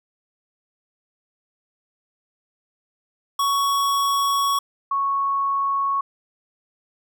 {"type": "tone pair in turn", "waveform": ["square", "sine"], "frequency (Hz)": [1116, 1105.7], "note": ["C#6", "C#6"], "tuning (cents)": [11, -5], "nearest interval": "unison", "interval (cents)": 16, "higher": "first", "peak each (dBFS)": -19, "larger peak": "neither", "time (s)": [[3.39, 4.59], [4.91, 6.01]], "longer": "first", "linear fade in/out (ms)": 5, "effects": []}